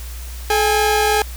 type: tone pair together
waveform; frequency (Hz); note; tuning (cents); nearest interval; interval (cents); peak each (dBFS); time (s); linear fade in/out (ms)
sawtooth; 428.3 / 814; A4 / G#5; -47 / -35; major seventh; 1112; -13; 0.5-1.22; 2
effects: added 60 Hz sine -28 dBFS peak until 1.36 s + white hiss -38 dBFS RMS until 1.36 s